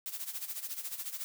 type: noise with tremolo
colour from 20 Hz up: blue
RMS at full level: -37 dBFS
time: 0.06-1.24 s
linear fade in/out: 0 ms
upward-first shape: sine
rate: 14 Hz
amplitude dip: 75%
effects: none